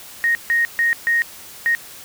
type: tone bursts at uneven times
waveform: sine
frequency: 1864.7 Hz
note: A#6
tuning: in tune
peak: -14 dBFS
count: 5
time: 0.24-0.35 / 0.5-0.65 / 0.79-0.93 / 1.07-1.22 / 1.66-1.75 s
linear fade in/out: 0 ms
effects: white hiss -39 dBFS RMS until 2.04 s